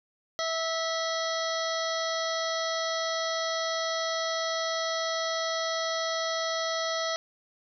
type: harmonic tone with a mistuned harmonic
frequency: 653 Hz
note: E5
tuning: 17 cents flat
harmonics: 1 / 2 / 3 / 5 / 6 / 7 / 8 / 9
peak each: -31 / -34 / -36 / -38 / -39 / -39 / -40 / -41 dBFS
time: 0.39-7.16 s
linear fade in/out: 0 ms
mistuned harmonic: 7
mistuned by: -92 cents
effects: none